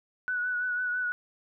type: tone with vibrato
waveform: sine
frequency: 1478 Hz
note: F#6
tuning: 2 cents flat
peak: -27 dBFS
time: 0.28-1.12 s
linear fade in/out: 0 ms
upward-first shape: triangle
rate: 6 Hz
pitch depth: 35 cents each way
effects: none